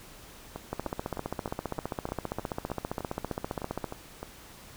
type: two click trains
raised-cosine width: 1 ms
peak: -22 / -17 dBFS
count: 13 / 48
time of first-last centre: 0.56-4.23 / 0.73-3.843 s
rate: 3.27 / 15.1 Hz
effects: pink hiss -50 dBFS RMS until 4.76 s